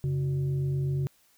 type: tone with frequency modulation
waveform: sine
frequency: 138.59 Hz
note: C#3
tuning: in tune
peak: -25 dBFS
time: 0.04-1.07 s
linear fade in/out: 0 ms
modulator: 229 Hz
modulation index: 0.4
effects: white hiss -64 dBFS RMS until 1.37 s